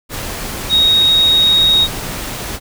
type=tone in noise; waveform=sine; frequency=3764 Hz; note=A#7; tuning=16 cents sharp; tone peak=-8 dBFS; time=0.69-1.88 s; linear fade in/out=50 ms; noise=pink; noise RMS=-24 dBFS; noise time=0.09-2.6 s; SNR=+13 dB; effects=none